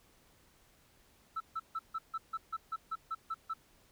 sine tone bursts, 1318.5 Hz, E6, in tune, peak -32 dBFS, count 12, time 1.36-3.538 s, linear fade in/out 10 ms, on 44 ms, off 150 ms, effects tanh soft clip ceiling -31 dBFS + pink hiss -66 dBFS RMS until 3.91 s

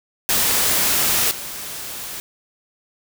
white noise with level steps, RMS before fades -18 / -31 dBFS, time 0.29-2.2 s, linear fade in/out 0 ms, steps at 1.31 s, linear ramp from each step 2 ms, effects none

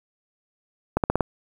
accelerating click train, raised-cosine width 1 ms, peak -6 dBFS, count 5, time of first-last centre 0.97-1.207 s, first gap 68 ms, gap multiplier 0.91, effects 7-bit

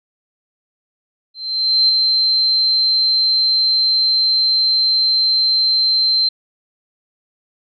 sine tone with ADSR envelope, 4117 Hz, C8, 29 cents flat, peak -9 dBFS, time 1.34-6.29 s, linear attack 550 ms, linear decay 6 ms, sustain -3 dB, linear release 7 ms, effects none

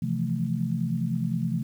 sine chord, F major seventh, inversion second, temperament equal, 130.81 / 164.81 / 174.61 / 220 Hz, C3 / E3 / F3 / A3, 0 / 0 / 0 / 0 cents, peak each -30 dBFS, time 0.02-1.63 s, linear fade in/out 5 ms, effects 9-bit

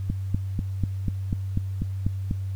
click train, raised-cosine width 5 ms, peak -12 dBFS, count 10, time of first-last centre 0.1-2.311 s, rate 4.07 Hz, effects added 96 Hz sine -27 dBFS peak until 2.55 s + pink hiss -56 dBFS RMS until 2.55 s

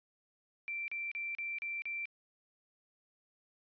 sine tone bursts, 2349 Hz, D7, in tune, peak -36 dBFS, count 6, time 0.68-2.055 s, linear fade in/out 0 ms, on 200 ms, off 35 ms, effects resampled to 11025 Hz

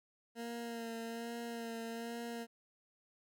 20% pulse tone with vibrato, 231.7 Hz, A#3, 10 cents flat, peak -36 dBFS, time 0.35-2.47 s, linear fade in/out 50 ms, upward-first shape sine, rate 1.2 Hz, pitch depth 25 cents each way, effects none

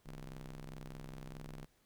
sawtooth ring-modulated tone, 64.9 Hz, C2, 13 cents flat, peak -39 dBFS, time 0.05-1.66 s, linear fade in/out 20 ms, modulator 86.3 Hz, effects pink hiss -73 dBFS RMS until 1.85 s

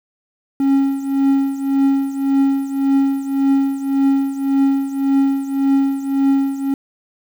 triangle tone with tremolo, 273.8 Hz, C#4, 21 cents flat, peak -8 dBFS, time 0.6-6.74 s, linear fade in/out 2 ms, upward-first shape triangle, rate 1.8 Hz, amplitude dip 80%, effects 7-bit

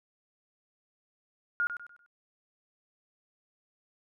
sine tone with echo, 1423 Hz, F6, 32 cents sharp, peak -25 dBFS, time 1.6-1.67 s, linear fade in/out 0 ms, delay 98 ms, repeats 4, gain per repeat -9 dB, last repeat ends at 2.062 s, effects none

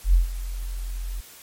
sine tone with ADSR envelope, 43.72 Hz, F1, 3 cents sharp, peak -11 dBFS, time 0.04-1.21 s, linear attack 97 ms, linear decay 130 ms, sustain -16 dB, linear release 11 ms, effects white hiss -46 dBFS RMS until 1.42 s + MP3 64 kbps

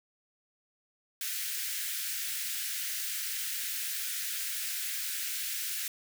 white high-pass noise, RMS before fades -35 dBFS, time 1.21-5.88 s, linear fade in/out 2 ms, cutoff 1500 Hz, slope 48 dB/octave, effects none

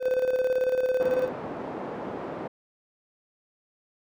triangle tone with tremolo, 510 Hz, C5, 44 cents flat, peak -18 dBFS, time 0-1.3 s, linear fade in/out 50 ms, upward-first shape square, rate 18 Hz, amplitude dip 55%
pink band-pass noise, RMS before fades -35 dBFS, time 1-2.48 s, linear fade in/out 10 ms, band 270 to 820 Hz, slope 12 dB/octave
effects none

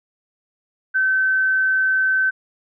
sine tone, 1535 Hz, G6, 37 cents flat, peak -15 dBFS, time 0.94-2.31 s, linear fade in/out 20 ms, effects none

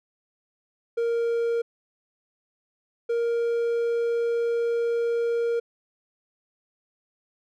triangle tone pair in turn, 466.2 / 467.9 Hz, A#4 / A#4, 0 / +6 cents, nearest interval unison, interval 6 cents, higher second, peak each -20 dBFS, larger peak neither, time 0.97-1.62 / 3.09-5.6 s, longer second, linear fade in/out 10 ms, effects none

